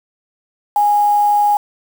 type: tone with quantisation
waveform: sine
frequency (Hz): 826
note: G#5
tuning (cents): -10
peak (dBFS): -10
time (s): 0.76-1.57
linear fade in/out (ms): 2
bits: 5
effects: none